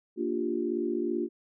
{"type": "chord", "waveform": "sine", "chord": "G minor seventh", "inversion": "first", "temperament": "equal", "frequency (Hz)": [233.1, 293.7, 349.2, 392], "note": ["Bb3", "D4", "F4", "G4"], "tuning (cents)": [0, 0, 0, 0], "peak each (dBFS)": [-34, -34, -30, -35], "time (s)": [0.16, 1.29], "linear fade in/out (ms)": 50, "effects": []}